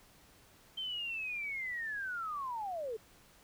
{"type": "linear sweep", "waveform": "sine", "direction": "down", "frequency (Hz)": [3136, 417.4], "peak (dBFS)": -36, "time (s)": [0.77, 2.97], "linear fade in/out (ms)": 10, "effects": ["pink hiss -62 dBFS RMS until 3.43 s"]}